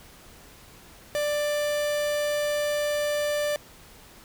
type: tone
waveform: 45% pulse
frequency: 590 Hz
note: D5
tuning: 8 cents sharp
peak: -24 dBFS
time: 1.15-3.56 s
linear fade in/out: 0 ms
effects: pink hiss -50 dBFS RMS until 4.24 s